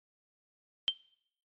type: tone with exponential decay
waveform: sine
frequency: 3136 Hz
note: G7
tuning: in tune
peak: -20 dBFS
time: 0.88-0.95 s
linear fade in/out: 0 ms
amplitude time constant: 15 ms
effects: noise-tail reverb RT60 0.7 s tail -23 dB re dry + MP3 32 kbps